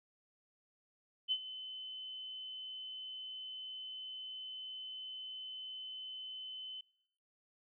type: tone with ADSR envelope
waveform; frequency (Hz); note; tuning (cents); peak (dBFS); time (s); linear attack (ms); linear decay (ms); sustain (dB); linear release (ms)
sine; 3041; F#7; +47; -29; 1.28-6.81; 37; 56; -14; 5
effects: noise-tail reverb RT60 0.8 s tail -24 dB re dry